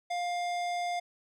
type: tone with hard clipping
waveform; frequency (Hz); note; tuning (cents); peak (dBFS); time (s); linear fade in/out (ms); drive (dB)
sine; 704; F5; +14; -32; 0.1-1; 10; 16
effects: none